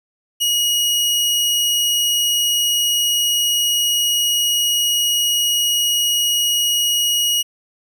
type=tone; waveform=sawtooth; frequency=2895 Hz; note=F#7; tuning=38 cents flat; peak=-12 dBFS; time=0.4-7.43 s; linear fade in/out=20 ms; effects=none